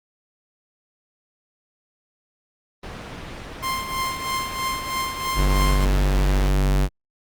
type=low-pass noise; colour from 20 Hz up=pink; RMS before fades=-35 dBFS; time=2.83-6.49 s; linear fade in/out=5 ms; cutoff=3900 Hz; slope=12 dB/octave
type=tone with tremolo; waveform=sawtooth; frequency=1052 Hz; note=C6; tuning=9 cents sharp; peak=-18 dBFS; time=3.62-5.86 s; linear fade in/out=20 ms; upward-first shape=triangle; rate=3.1 Hz; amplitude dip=70%
type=tone; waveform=square; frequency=48.18 Hz; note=G1; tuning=29 cents flat; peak=-17 dBFS; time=5.35-6.89 s; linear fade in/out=50 ms
effects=Opus 24 kbps